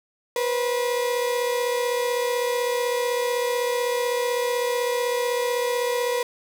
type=tone pair together; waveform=35% pulse; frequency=485.1 / 521 Hz; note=B4 / C5; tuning=-31 / -7 cents; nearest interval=minor second; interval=124 cents; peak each=-21 / -28 dBFS; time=0.36-6.23 s; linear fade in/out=2 ms; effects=none